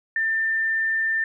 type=tone; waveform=sine; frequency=1791 Hz; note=A6; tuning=30 cents sharp; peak=-20 dBFS; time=0.16-1.24 s; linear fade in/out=2 ms; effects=none